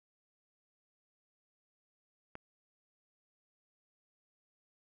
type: click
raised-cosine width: 0.5 ms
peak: -29 dBFS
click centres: 2.354 s
effects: none